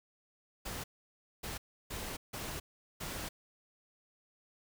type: noise bursts at uneven times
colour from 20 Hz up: pink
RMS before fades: -41 dBFS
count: 5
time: 0.65-0.84 / 1.43-1.58 / 1.9-2.17 / 2.33-2.6 / 3-3.29 s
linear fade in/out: 10 ms
effects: none